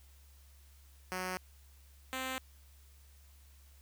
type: tone pair in turn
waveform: 5% pulse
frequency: 184.3 / 260.6 Hz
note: F#3 / C4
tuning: -7 / -7 cents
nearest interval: tritone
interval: 600 cents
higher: second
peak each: -25 dBFS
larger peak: neither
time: 1.12-1.37 / 2.13-2.38 s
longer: neither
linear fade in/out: 0 ms
effects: added 69 Hz sine -57 dBFS peak until 3.81 s + white hiss -66 dBFS RMS until 3.81 s